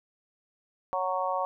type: harmonic tone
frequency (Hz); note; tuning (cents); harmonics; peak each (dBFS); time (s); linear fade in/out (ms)
185; F#3; 0; 3 / 4 / 5 / 6; -32 / -32 / -32 / -32; 0.93-1.45; 0
effects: none